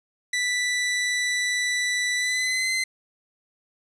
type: tone with pitch glide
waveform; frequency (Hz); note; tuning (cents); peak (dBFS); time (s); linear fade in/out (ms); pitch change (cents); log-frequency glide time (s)
sawtooth; 1975.5 to 2059; B6 to C7; 0 to -28; -19; 0.33-2.84; 5; +72; 2.16-2.71
effects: resampled to 22050 Hz + 10-bit